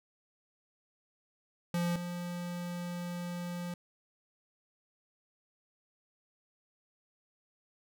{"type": "tone pair in turn", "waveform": "square", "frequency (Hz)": [173.4, 175.31], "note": ["F3", "F3"], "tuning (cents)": [-12, 7], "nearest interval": "unison", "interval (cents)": 19, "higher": "second", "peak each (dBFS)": [-30, -37], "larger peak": "first", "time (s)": [[1.74, 1.96], [1.96, 3.74]], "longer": "second", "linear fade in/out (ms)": 2, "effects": []}